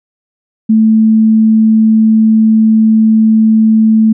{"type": "tone", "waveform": "sine", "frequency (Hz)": 220, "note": "A3", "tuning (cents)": 0, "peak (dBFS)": -4, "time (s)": [0.69, 4.13], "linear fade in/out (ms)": 10, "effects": []}